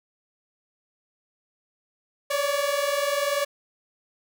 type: tone pair together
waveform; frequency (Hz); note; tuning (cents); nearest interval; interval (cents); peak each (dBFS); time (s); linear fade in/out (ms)
sawtooth; 560 / 580.4; C#5 / D5; +18 / -21; minor second; 61; -22; 2.3-3.45; 10
effects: none